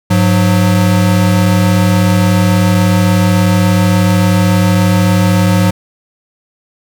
square tone pair together, 101.61 / 181.5 Hz, G#2 / F#3, -37 / -33 cents, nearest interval minor seventh, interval 1004 cents, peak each -11 dBFS, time 0.1-5.71 s, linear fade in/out 10 ms, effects none

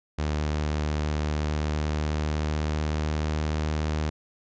sawtooth tone with pitch glide, 75.5 to 76.82 Hz, D2 to D#2, +48 to -22 cents, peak -21 dBFS, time 0.18-4.1 s, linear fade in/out 10 ms, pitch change +30 cents, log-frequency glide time 1.22-3.54 s, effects resampled to 16000 Hz

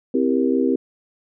sine chord, C dominant seventh, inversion none, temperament just, 261.6 / 327 / 392.4 / 470.9 Hz, C4 / E4 / G4 / Bb4, 0 / -14 / +2 / +18 cents, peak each -19 / -23 / -22 / -24 dBFS, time 0.14-0.76 s, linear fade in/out 5 ms, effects none

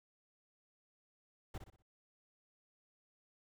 brown noise with echo, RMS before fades -43 dBFS, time 1.54-1.58 s, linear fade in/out 5 ms, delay 61 ms, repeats 4, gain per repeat -8 dB, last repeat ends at 1.824 s, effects none

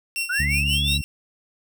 sawtooth tone with tremolo, 2727 Hz, F7, 42 cents flat, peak -19 dBFS, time 0.16-1.04 s, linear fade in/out 0 ms, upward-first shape sine, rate 5.6 Hz, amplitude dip 80%
sine linear sweep, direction up, 1396.9 to 3951 Hz, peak -22 dBFS, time 0.29-0.98 s, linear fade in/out 10 ms
harmonic tone, 71.5 Hz, D2, 46 cents flat, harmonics 1 / 2 / 3 / 4, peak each -24 / -27 / -34 / -41 dBFS, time 0.39-1.02 s, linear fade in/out 10 ms
effects none

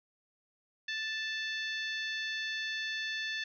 harmonic tone, 880 Hz, A5, in tune, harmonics 2 / 3 / 4 / 5 / 6 / 7, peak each -36 / -42 / -40 / -45 / -53 / -54 dBFS, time 0.88-3.44 s, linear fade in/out 5 ms, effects none

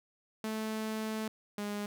sawtooth tone pair in turn, 218.4 / 206 Hz, A3 / G#3, -13 / -14 cents, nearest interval minor second, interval 101 cents, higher first, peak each -30 / -31 dBFS, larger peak first, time 0.44-1.28 / 1.58-1.86 s, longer first, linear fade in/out 2 ms, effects none

